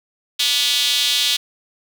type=tone with high-pass filter; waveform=square; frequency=132.2 Hz; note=C3; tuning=18 cents sharp; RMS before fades=-18 dBFS; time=0.39-1.37 s; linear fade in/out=10 ms; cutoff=3500 Hz; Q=3.7; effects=none